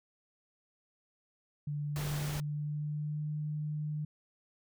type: tone with pitch glide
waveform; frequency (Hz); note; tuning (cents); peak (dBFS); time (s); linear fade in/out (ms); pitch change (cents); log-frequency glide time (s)
sine; 146.83 to 150.96; D3 to D3; 0 to +48; -33; 1.67-4.05; 5; +48; 2.17-3.28
type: noise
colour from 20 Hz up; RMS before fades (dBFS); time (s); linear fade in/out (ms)
pink; -41; 1.96-2.4; 0
effects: none